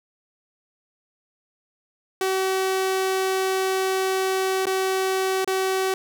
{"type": "tone with dropouts", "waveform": "sawtooth", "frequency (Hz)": 380, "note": "F#4", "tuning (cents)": 46, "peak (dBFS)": -17, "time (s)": [2.21, 5.94], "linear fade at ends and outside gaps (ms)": 2, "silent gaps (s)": [[4.656, 4.668], [5.446, 5.475]], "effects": ["9-bit"]}